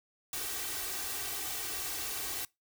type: noise with comb filter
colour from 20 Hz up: white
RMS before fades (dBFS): -37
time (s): 0.33-2.45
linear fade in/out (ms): 2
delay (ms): 2.6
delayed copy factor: +0.75
effects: noise-tail reverb RT60 0.2 s tail -23 dB re dry